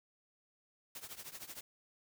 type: noise with tremolo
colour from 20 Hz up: white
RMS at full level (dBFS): -45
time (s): 0.95-1.61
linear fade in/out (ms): 2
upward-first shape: triangle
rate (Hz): 13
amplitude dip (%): 90
effects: none